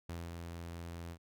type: tone with ADSR envelope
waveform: sawtooth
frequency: 84.8 Hz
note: E2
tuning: 50 cents sharp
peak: -36 dBFS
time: 0.09-1.18 s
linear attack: 5 ms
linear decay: 210 ms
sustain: -3 dB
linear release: 64 ms
effects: none